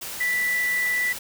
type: tone in noise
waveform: sine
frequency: 1973 Hz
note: B6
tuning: 2 cents flat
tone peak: -21 dBFS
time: 0.2-1.13 s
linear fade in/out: 10 ms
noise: white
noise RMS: -34 dBFS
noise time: 0.01-1.19 s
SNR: +10 dB
effects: none